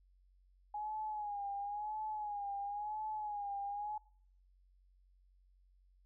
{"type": "tone with vibrato", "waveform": "sine", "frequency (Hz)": 830.6, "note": "G#5", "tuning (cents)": 0, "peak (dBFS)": -38, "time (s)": [0.74, 3.98], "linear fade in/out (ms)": 5, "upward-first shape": "sine", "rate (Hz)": 0.97, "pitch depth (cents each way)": 65, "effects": ["noise-tail reverb RT60 0.6 s tail -24 dB re dry", "added 46 Hz sine -65 dBFS peak until 6.05 s"]}